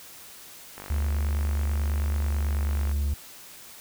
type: click train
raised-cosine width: 0.5 ms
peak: -24 dBFS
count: 106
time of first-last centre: 0.78-2.914 s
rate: 49.2 Hz
type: tone with pitch glide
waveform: triangle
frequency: 73.1 to 71.84 Hz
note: D2 to D2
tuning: -7 to -38 cents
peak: -21 dBFS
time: 0.9-3.14 s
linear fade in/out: 5 ms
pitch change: -31 cents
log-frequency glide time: 2.2-2.87 s
effects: white hiss -46 dBFS RMS until 3.8 s